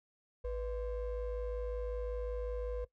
triangle ring-modulated tone, 272.7 Hz, C#4, 28 cents flat, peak -30 dBFS, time 0.44-2.85 s, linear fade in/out 10 ms, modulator 220 Hz, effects noise-tail reverb RT60 0.1 s tail -18 dB re dry

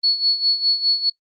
sine tone with tremolo, 4400 Hz, C#8, 14 cents flat, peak -13 dBFS, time 0.03-1.1 s, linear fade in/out 10 ms, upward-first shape sine, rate 4.9 Hz, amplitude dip 75%, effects noise-tail reverb RT60 0.1 s tail -20 dB re dry + Opus 32 kbps

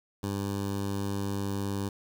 15% pulse tone with notch filter, 99.6 Hz, G2, 28 cents sharp, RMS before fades -32 dBFS, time 0.23-1.89 s, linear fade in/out 5 ms, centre 2100 Hz, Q 1.2, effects 9-bit

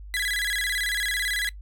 30% pulse tone with vibrato, 1821 Hz, A#6, 41 cents flat, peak -22 dBFS, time 0.14-1.49 s, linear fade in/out 0 ms, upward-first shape square, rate 18 Hz, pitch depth 160 cents each way, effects noise-tail reverb RT60 0.1 s tail -20 dB re dry + added 50 Hz sine -38 dBFS peak until 1.61 s

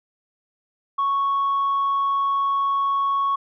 sine tone, 1108 Hz, C#6, 1 cent flat, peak -17 dBFS, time 0.98-3.36 s, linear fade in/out 10 ms, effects tanh soft clip ceiling -16 dBFS

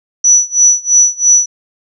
sine tone with tremolo, 5920 Hz, F#8, in tune, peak -3 dBFS, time 0.24-1.46 s, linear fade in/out 5 ms, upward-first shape sine, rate 3 Hz, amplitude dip 95%, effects none

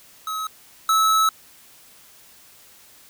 square tone pair in turn, 1281 / 1301.1 Hz, E6 / E6, -50 / -23 cents, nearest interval unison, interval 27 cents, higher second, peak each -26 / -16 dBFS, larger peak second, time 0.27-0.47 / 0.89-1.29 s, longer second, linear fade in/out 2 ms, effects white hiss -50 dBFS RMS until 3.09 s

